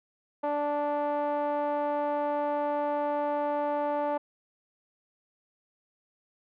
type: tone with low-pass filter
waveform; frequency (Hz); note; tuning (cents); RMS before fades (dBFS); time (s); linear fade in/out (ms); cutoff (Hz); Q
5% pulse; 292.5; D4; -7; -29; 0.43-4.18; 10; 740; 4.8
effects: none